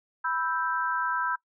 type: chord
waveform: sine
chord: E minor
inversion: second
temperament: equal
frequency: 987.8 / 1318.5 / 1568 Hz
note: B5 / E6 / G6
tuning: 0 / 0 / 0 cents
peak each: -30 dBFS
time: 0.24-1.36 s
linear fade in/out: 10 ms
effects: noise-tail reverb RT60 0.1 s tail -21 dB re dry